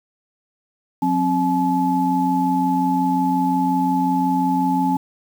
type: tone cluster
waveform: sine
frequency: 180.3 / 265.9 / 858 Hz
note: F#3 / C4 / A5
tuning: -45 / +28 / -44 cents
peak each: -23 / -19 / -20 dBFS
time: 1.02-4.97 s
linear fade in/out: 5 ms
effects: 7-bit